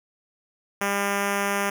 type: tone with notch filter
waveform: 5% pulse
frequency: 200.4 Hz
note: G3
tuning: 38 cents sharp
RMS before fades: -25 dBFS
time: 0.81-1.7 s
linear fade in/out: 5 ms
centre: 4300 Hz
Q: 1.4
effects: none